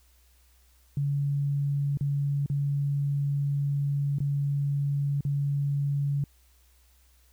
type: tone with dropouts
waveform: sine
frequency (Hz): 141.8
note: C#3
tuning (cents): +40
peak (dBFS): -24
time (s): 0.97-6.24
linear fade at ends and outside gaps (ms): 2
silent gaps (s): 1.973-2.009 / 2.461-2.499 / 4.185-4.203 / 5.208-5.25
effects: added 62 Hz sine -59 dBFS peak until 7.32 s + white hiss -65 dBFS RMS until 7.32 s